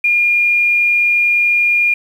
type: tone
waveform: sine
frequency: 2417 Hz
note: D7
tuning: 49 cents sharp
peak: -10 dBFS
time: 0.04-1.94 s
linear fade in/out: 5 ms
effects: 7-bit